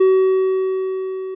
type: tone with level ramp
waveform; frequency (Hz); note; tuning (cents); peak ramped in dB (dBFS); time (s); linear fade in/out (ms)
triangle; 378; F#4; +37; -7 to -23; 0-1.35; 10
effects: resampled to 8000 Hz